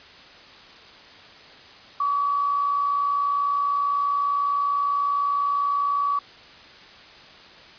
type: tone with amplitude modulation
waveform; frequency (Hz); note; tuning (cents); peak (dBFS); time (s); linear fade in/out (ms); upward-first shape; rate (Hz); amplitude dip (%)
sine; 1140; C#6; +48; -18; 2-6.19; 5; sine; 60; 45
effects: white hiss -46 dBFS RMS until 7.78 s + resampled to 11025 Hz

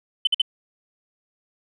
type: tone bursts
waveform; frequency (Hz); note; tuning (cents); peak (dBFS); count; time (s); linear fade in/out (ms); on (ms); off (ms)
sine; 3046; F#7; +50; -14; 3; 0.25-0.418; 5; 22; 51
effects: tanh soft clip ceiling -11 dBFS

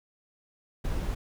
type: noise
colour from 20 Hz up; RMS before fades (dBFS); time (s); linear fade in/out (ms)
brown; -30; 0.84-1.15; 10
effects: none

